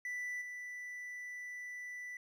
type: tone with level steps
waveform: triangle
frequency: 1978 Hz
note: B6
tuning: 2 cents sharp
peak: -36 / -41 dBFS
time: 0.05-2.17 s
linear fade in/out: 2 ms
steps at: 0.41 s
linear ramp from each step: 10 ms
effects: none